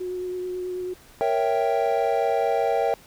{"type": "tone with vibrato", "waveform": "sine", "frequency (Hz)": 364, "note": "F#4", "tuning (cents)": -28, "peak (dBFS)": -27, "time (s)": [0, 0.94], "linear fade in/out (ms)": 10, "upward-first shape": "triangle", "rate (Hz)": 9.2, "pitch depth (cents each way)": 17}
{"type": "chord", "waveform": "triangle", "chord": "A# diminished seventh", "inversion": "none", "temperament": "equal", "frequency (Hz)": [466.2, 554.4, 659.3, 784], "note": ["A#4", "C#5", "E5", "G5"], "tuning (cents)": [0, 0, 0, 0], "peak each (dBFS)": [-23, -25, -24, -23], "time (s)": [1.21, 2.94], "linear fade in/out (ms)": 0}
{"effects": ["pink hiss -51 dBFS RMS until 3.06 s"]}